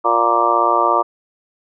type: harmonic tone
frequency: 117.2 Hz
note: A#2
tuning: 10 cents sharp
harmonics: 3 / 4 / 5 / 6 / 7 / 8 / 9 / 10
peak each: -23 / -25 / -21 / -21 / -28 / -18 / -24 / -16 dBFS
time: 0.04-1.03 s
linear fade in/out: 20 ms
effects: none